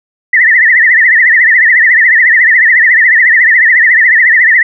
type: tone with vibrato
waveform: sine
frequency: 1899 Hz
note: A#6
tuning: 32 cents sharp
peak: -3 dBFS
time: 0.33-4.63 s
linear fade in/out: 5 ms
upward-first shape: triangle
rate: 14 Hz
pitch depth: 160 cents each way
effects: none